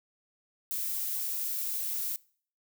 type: noise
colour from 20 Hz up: violet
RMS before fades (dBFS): -33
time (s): 0.71-2.16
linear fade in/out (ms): 0
effects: noise-tail reverb RT60 0.5 s tail -23 dB re dry